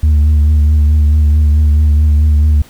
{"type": "tone with vibrato", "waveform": "sine", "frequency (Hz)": 75.3, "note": "D2", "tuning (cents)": 44, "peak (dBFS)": -3, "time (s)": [0.03, 2.62], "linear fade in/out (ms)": 5, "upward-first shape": "triangle", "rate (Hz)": 4.6, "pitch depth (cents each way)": 43, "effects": ["tanh soft clip ceiling -5 dBFS", "pink hiss -42 dBFS RMS until 2.69 s"]}